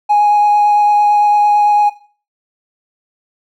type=tone with vibrato; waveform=triangle; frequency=830.6 Hz; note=G#5; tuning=in tune; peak=-4 dBFS; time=0.09-1.9 s; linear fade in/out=20 ms; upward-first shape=sine; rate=8.9 Hz; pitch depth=9 cents each way; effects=noise-tail reverb RT60 0.4 s tail -19 dB re dry + tanh soft clip ceiling -4 dBFS